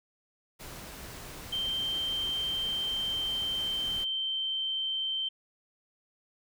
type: noise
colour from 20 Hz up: pink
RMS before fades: -44 dBFS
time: 0.59-4.05 s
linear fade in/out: 20 ms
type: tone with pitch glide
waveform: sine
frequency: 3136 to 3114 Hz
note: G7 to G7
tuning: 0 to -12 cents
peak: -29 dBFS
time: 1.52-5.29 s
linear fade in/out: 10 ms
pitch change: -12 cents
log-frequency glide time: 2.55-4.38 s
effects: none